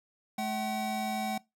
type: tone pair together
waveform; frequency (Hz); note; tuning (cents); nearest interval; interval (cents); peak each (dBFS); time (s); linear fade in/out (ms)
square; 215 / 757.8; A3 / F#5; -40 / +41; octave + minor seventh; 2181; -35 / -34; 0.38-1.38; 5
effects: noise-tail reverb RT60 0.2 s tail -21 dB re dry